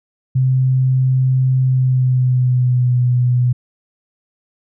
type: tone with pitch glide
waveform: sine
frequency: 130 to 123.84 Hz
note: C3 to B2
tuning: -11 to +5 cents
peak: -11 dBFS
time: 0.35-3.53 s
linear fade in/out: 10 ms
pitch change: -84 cents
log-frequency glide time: 1.61-2.98 s
effects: none